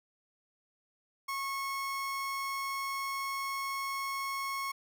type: tone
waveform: 30% pulse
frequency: 1094 Hz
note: C#6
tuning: 23 cents flat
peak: -31 dBFS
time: 1.28-4.72 s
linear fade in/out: 10 ms
effects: none